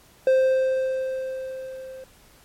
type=tone with level ramp; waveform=triangle; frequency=523.3 Hz; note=C5; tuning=in tune; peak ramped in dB=-12 to -35 dBFS; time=0.27-2.04 s; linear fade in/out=2 ms; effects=pink hiss -54 dBFS RMS until 2.44 s + MP3 64 kbps